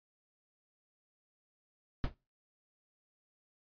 brown noise with exponential decay, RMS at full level -26 dBFS, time 2.04-2.14 s, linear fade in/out 0 ms, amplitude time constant 21 ms, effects noise-tail reverb RT60 0.3 s tail -24 dB re dry + resampled to 11025 Hz

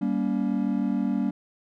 triangle chord, G diminished, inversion none, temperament just, 196 / 235.2 / 282.2 Hz, G3 / Bb3 / Db4, 0 / +16 / +31 cents, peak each -25 / -25 / -26 dBFS, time 0.01-1.31 s, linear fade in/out 10 ms, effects none

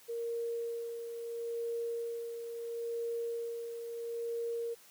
sine tone with tremolo, 466.2 Hz, A#4, in tune, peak -33 dBFS, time 0.08-4.75 s, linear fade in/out 20 ms, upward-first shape sine, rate 0.74 Hz, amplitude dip 50%, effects white hiss -59 dBFS RMS until 4.9 s + high-pass 150 Hz 12 dB/octave

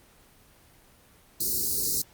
white band-stop noise, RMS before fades -27 dBFS, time 1.4-2.02 s, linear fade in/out 5 ms, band 480 to 4100 Hz, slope 96 dB/octave, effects pink hiss -57 dBFS RMS until 2.13 s + Opus 24 kbps

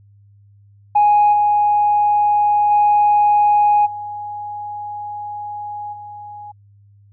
sine tone with level steps, 830.6 Hz, G#5, in tune, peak -8 / -11 / -9 / -25 / -31 dBFS, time 0.95-6.52 s, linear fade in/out 10 ms, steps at 1.32 / 2.7 / 3.85 / 5.92 s, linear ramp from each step 20 ms, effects tanh soft clip ceiling -6 dBFS + added 101 Hz sine -46 dBFS peak until 7.12 s

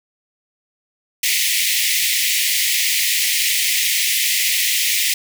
pink high-pass noise, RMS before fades -18 dBFS, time 1.23-5.14 s, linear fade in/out 5 ms, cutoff 1900 Hz, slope 96 dB/octave, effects none

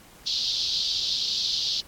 white band-pass noise, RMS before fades -27 dBFS, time 0.26-1.81 s, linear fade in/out 10 ms, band 3500 to 4900 Hz, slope 48 dB/octave, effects pink hiss -51 dBFS RMS until 1.87 s + AAC 64 kbps

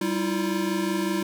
square tone cluster, 194.4 / 318 / 343.4 Hz, G3 / D#4 / F4, -14 / +38 / -29 cents, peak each -29 dBFS, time 0.01-1.23 s, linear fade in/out 5 ms, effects none

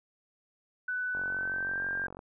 sine tone with pitch glide, 1495 to 1593.1 Hz, F#6 to G6, +17 to +28 cents, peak -30 dBFS, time 0.88-2.07 s, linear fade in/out 5 ms, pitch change +111 cents, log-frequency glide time 1.2-1.86 s
click train, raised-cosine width 1 ms, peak -30 dBFS, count 49, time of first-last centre 1.15-2.191 s, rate 46.1 Hz
effects none

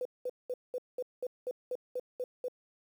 sine tone bursts, 501 Hz, B4, 25 cents sharp, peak -32 dBFS, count 11, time 0.01-2.483 s, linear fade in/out 2 ms, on 43 ms, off 200 ms, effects 10-bit

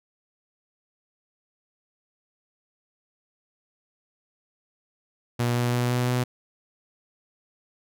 sawtooth tone with pitch steps, 120.4 / 121.38 / 122.36 / 123.36 / 124.36 Hz, B2 / B2 / B2 / B2 / B2, -44 / -30 / -16 / -2 / +12 cents, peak -18 dBFS, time 5.39-6.24 s, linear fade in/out 10 ms, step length 170 ms, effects none

